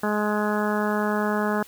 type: harmonic tone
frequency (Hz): 210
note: G#3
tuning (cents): +19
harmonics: 1 / 2 / 3 / 4 / 5 / 6 / 7 / 8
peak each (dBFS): -25 / -28 / -30 / -31 / -32 / -33 / -33 / -34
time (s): 0.03-1.63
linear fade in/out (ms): 5
effects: white hiss -49 dBFS RMS until 1.67 s